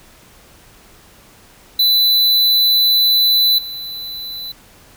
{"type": "tone with level steps", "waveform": "square", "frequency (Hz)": 3995, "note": "B7", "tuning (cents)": 19, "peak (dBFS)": [-11, -26], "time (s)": [1.79, 4.52], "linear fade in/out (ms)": 5, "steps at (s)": 3.58, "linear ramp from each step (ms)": 5, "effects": ["pink hiss -46 dBFS RMS until 4.96 s"]}